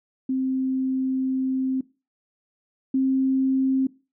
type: tone pair in turn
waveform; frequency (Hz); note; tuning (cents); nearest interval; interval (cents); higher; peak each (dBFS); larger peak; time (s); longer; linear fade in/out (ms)
sine; 262 / 264.9; C4 / C4; +2 / +22; unison; 20; second; -21 / -18; second; 0.29-1.81 / 2.94-3.87; first; 5
effects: noise-tail reverb RT60 0.3 s tail -20 dB re dry